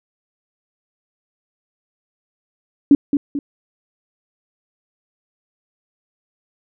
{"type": "tone with echo", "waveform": "sine", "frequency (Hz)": 284.4, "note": "C#4", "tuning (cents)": 45, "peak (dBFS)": -5, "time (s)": [2.91, 2.95], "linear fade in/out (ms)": 2, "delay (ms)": 220, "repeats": 2, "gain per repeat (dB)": -7, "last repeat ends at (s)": 3.39, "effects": []}